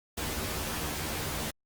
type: noise with comb filter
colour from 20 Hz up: pink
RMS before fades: -34 dBFS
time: 0.17-1.51 s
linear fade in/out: 10 ms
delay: 13 ms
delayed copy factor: +0.9
effects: Opus 48 kbps